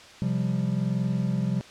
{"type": "chord", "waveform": "triangle", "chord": "C suspended fourth", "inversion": "none", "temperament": "equal", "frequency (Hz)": [130.81, 174.61, 196], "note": ["C3", "F3", "G3"], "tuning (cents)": [0, 0, 0], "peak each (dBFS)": -26, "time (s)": [0.22, 1.61], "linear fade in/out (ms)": 0, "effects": ["white hiss -47 dBFS RMS until 1.7 s", "low-pass 5000 Hz 12 dB/octave"]}